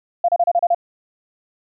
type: tone bursts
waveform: sine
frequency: 693 Hz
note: F5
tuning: 14 cents flat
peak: -12 dBFS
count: 7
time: 0.24-0.747 s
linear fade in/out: 5 ms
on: 45 ms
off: 32 ms
effects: none